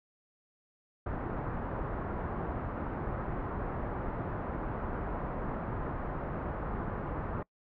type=low-pass noise; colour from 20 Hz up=pink; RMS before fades=-36 dBFS; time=1.06-7.43 s; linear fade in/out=5 ms; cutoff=1400 Hz; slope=24 dB/octave; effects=noise-tail reverb RT60 0.1 s tail -24 dB re dry